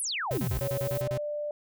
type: exponential sweep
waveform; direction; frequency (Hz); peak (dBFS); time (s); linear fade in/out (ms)
sine; down; 11440 to 45.81; -29; 0-0.59; 0
type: tone bursts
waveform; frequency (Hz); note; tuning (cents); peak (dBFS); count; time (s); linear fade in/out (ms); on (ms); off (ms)
45% pulse; 129.2; C3; -21; -30; 9; 0.31-1.175; 0; 65; 35
type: noise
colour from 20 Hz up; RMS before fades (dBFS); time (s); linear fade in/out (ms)
violet; -40; 0.31-1.02; 10
type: tone with pitch glide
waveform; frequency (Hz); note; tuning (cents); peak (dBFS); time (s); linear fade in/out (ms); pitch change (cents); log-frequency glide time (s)
sine; 559 to 592.2; C#5 to D5; +14 to +14; -30; 0.61-1.51; 2; +100; 0.82-1.09
effects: none